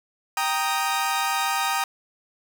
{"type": "chord", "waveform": "sawtooth", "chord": "Eb major", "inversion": "first", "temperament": "equal", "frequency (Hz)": [784, 932.3, 1244.5], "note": ["G5", "Bb5", "Eb6"], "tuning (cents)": [0, 0, 0], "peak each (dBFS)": -23, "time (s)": [0.37, 1.84], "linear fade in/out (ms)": 2, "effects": []}